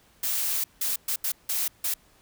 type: noise bursts at uneven times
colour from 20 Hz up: blue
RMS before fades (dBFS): -27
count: 6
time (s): 0.23-0.64 / 0.81-0.96 / 1.08-1.16 / 1.24-1.32 / 1.49-1.68 / 1.84-1.94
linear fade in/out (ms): 5
effects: pink hiss -60 dBFS RMS until 2.21 s